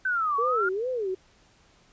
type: linear two-way sweep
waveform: sine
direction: down then up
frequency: 1547 to 1108.7 to 1431 Hz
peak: -23 dBFS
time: 0.05-0.69 s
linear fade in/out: 5 ms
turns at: 0.37 s
type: tone with vibrato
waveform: sine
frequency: 438.3 Hz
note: A4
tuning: 7 cents flat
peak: -26 dBFS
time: 0.38-1.15 s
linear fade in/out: 10 ms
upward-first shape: sine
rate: 2.4 Hz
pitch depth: 280 cents each way
effects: pink hiss -60 dBFS RMS until 1.92 s + resampled to 16000 Hz